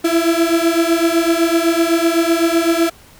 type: beating tone pair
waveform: 35% pulse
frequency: 329.6 / 337.5 Hz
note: E4 / E4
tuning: 0 / +41 cents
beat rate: 7.9 Hz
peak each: -14 dBFS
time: 0.04-2.9 s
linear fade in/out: 10 ms
effects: pink hiss -45 dBFS RMS until 3.19 s